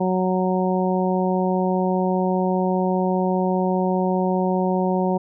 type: harmonic tone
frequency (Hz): 185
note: F#3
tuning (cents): 0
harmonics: 1 / 2 / 3 / 4 / 5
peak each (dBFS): -21 / -24 / -26 / -27 / -28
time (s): 0-5.18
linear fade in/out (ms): 10
effects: none